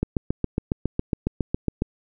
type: click train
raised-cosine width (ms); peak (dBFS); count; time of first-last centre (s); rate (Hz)
3; -9; 14; 0.03-1.821; 7.26
effects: none